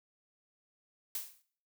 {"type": "noise with exponential decay", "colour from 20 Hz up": "blue", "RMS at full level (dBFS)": -34, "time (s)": [1.15, 1.42], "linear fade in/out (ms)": 2, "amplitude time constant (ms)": 58, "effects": ["noise-tail reverb RT60 0.5 s tail -17 dB re dry"]}